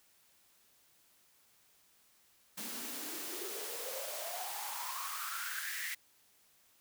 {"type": "noise with high-pass filter sweep", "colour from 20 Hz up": "white", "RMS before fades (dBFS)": -41, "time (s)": [2.57, 5.95], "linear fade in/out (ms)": 10, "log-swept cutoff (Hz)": [210, 2000], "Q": 8.4, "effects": ["white hiss -68 dBFS RMS until 6.8 s"]}